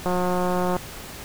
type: click train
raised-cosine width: 1 ms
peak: -11 dBFS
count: 128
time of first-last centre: 0.06-0.766 s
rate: 180 Hz
effects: pink hiss -38 dBFS RMS until 1.24 s